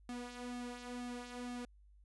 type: tone with flanger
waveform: sawtooth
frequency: 244.7 Hz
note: B3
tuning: 16 cents flat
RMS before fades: -45 dBFS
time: 0.09-1.65 s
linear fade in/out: 2 ms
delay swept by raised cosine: 2 to 4 ms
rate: 2.1 Hz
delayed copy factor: -0.55
effects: added 50 Hz sine -60 dBFS peak until 2.04 s + resampled to 24000 Hz